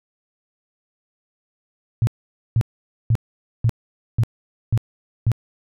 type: tone bursts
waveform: sine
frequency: 114.2 Hz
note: A#2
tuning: 35 cents flat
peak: -13 dBFS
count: 7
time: 2.02-5.317 s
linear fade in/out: 0 ms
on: 51 ms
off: 490 ms
effects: none